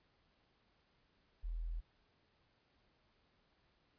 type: tone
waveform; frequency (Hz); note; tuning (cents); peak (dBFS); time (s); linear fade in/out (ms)
sine; 41.35; E1; +6; -38; 1.43-1.81; 20
effects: pink hiss -75 dBFS RMS until 3.98 s + resampled to 11025 Hz